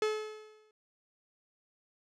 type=tone with exponential decay; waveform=45% pulse; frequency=430.1 Hz; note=A4; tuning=39 cents flat; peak=-26 dBFS; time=0.02-0.71 s; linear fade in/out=2 ms; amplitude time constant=150 ms; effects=low-pass 6000 Hz 12 dB/octave